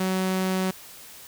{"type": "tone", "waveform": "sawtooth", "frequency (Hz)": 187.4, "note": "F#3", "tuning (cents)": 22, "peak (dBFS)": -19, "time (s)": [0, 0.71], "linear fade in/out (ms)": 5, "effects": ["white hiss -45 dBFS RMS until 1.27 s"]}